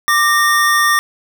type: tone pair together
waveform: square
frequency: 1181 / 1844.8 Hz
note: D6 / A#6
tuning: +9 / -19 cents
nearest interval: minor sixth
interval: 772 cents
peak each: -14 dBFS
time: 0.08-0.99 s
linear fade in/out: 0 ms
effects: none